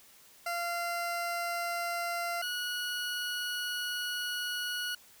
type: tone pair in turn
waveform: 20% pulse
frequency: 690 / 1459.5 Hz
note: F5 / F#6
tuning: -21 / -24 cents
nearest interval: octave + minor second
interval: 1297 cents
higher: second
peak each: -27 / -28 dBFS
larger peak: first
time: 0.46-2.42 / 2.42-4.95 s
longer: second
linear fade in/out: 5 ms
effects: white hiss -58 dBFS RMS until 5.2 s